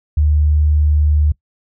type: tone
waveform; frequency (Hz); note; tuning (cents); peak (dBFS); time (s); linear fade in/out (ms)
sine; 75.1; D2; +39; -10; 0.17-1.32; 5
effects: noise-tail reverb RT60 0.1 s tail -22 dB re dry